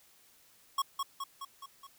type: tone with echo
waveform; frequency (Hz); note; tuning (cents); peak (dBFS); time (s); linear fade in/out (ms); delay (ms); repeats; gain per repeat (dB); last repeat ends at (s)
square; 1100; C#6; -14; -28; 0.78-0.82; 5; 210; 5; -4; 1.87
effects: white hiss -63 dBFS RMS until 1.98 s